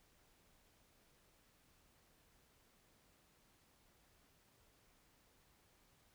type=silence; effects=pink hiss -72 dBFS RMS until 6.14 s